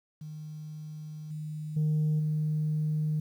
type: tone with level steps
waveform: sine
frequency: 153.5 Hz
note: D#3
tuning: 23 cents flat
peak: -38 / -34 / -22 / -25 dBFS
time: 0.21-3.2 s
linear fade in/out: 5 ms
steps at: 1.3 / 1.76 / 2.19 s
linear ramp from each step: 10 ms
effects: tanh soft clip ceiling -22 dBFS + 10-bit

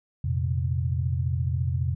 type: chord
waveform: sine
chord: F suspended fourth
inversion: none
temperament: just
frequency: 87.31 / 116.41 / 130.96 Hz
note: F2 / Bb2 / C3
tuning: 0 / -2 / +2 cents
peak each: -26 / -31 / -27 dBFS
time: 0.24-1.95 s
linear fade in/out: 5 ms
effects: none

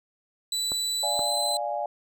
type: tone with pitch glide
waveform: 30% pulse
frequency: 3969 to 4041 Hz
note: B7 to B7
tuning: +8 to +39 cents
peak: -23 dBFS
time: 0.52-1.57 s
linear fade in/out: 2 ms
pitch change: +31 cents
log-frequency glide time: 0.98-1.32 s
type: clicks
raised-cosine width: 1 ms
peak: -21 dBFS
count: 2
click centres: 0.719 / 1.193 s
type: chord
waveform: sine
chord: D diminished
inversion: none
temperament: equal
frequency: 587.3 / 698.5 / 830.6 Hz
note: D5 / F5 / Ab5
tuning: 0 / 0 / 0 cents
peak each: -31 dBFS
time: 1.03-1.86 s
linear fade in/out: 2 ms
effects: none

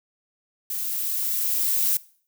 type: noise with level ramp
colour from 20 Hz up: violet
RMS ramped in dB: -29 to -21 dBFS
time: 0.7-1.97 s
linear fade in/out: 2 ms
effects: noise-tail reverb RT60 0.5 s tail -21 dB re dry

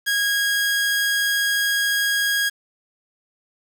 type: tone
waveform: sawtooth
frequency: 1641 Hz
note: G#6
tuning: 21 cents flat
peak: -15 dBFS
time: 0.06-2.5 s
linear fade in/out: 20 ms
effects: 7-bit

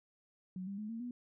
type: tone with pitch steps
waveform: sine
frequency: 185 / 198.28 / 212.5 / 227.8 / 244.1 Hz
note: F#3 / G3 / G#3 / A#3 / B3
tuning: 0 / +20 / +40 / -40 / -20 cents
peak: -39 dBFS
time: 0.56-1.11 s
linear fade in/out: 2 ms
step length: 110 ms
effects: none

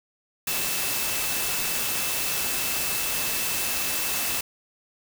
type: tone in noise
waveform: sine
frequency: 2637 Hz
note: E7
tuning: in tune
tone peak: -35 dBFS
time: 0.47-4.41 s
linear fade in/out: 5 ms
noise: white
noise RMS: -27 dBFS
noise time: 0.47-4.41 s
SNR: -11 dB
effects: none

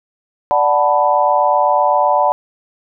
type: chord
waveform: sine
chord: B minor seventh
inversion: first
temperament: equal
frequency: 587.3 / 740 / 880 / 987.8 Hz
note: D5 / F#5 / A5 / B5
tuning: 0 / 0 / 0 / 0 cents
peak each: -16 dBFS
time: 0.51-2.32 s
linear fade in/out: 0 ms
effects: none

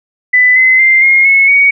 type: tone with pitch steps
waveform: sine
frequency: 1997 / 2044 / 2091 / 2140 / 2190 / 2242 Hz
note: B6 / C7 / C7 / C7 / C#7 / C#7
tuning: +19 / -41 / -2 / +38 / -22 / +19 cents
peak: -4 dBFS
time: 0.33-1.71 s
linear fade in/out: 10 ms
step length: 230 ms
effects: none

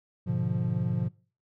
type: chord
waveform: triangle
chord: G# diminished seventh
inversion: none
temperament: equal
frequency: 103.83 / 123.47 / 146.83 / 174.61 Hz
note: G#2 / B2 / D3 / F3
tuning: 0 / 0 / 0 / 0 cents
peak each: -31 / -28 / -32 / -28 dBFS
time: 0.26-1.09 s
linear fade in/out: 20 ms
effects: noise-tail reverb RT60 0.4 s tail -23 dB re dry

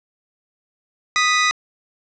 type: tone pair together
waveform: sawtooth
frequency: 1241.3 / 1975.5 Hz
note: D#6 / B6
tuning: -4 / 0 cents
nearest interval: minor sixth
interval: 804 cents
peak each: -14 dBFS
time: 1.16-1.51 s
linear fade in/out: 0 ms
effects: resampled to 16000 Hz + 7-bit

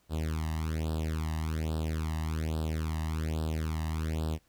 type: tone with flanger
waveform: sawtooth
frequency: 79 Hz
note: D#2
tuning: 27 cents sharp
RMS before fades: -32 dBFS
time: 0.09-4.39 s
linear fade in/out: 50 ms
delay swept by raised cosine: 0.23 to 1.06 ms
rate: 1.2 Hz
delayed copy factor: +1
effects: pink hiss -69 dBFS RMS until 4.48 s

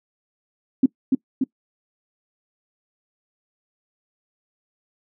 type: tone with echo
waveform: sine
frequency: 263.9 Hz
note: C4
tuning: 15 cents sharp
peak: -10 dBFS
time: 0.83-0.86 s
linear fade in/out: 5 ms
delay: 290 ms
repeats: 2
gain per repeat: -3 dB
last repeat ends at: 1.44 s
effects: noise-tail reverb RT60 0.1 s tail -21 dB re dry

